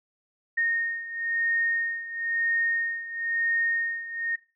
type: beating tone pair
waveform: sine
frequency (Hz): 1847 / 1848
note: A#6 / A#6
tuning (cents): -16 / -16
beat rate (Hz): 1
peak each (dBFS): -26 / -30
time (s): 0.57-4.36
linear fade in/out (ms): 10
effects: noise-tail reverb RT60 0.3 s tail -17 dB re dry